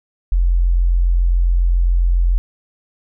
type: tone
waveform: sine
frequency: 43.65 Hz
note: F1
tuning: in tune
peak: -11 dBFS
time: 0.32-2.38 s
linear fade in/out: 0 ms
effects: none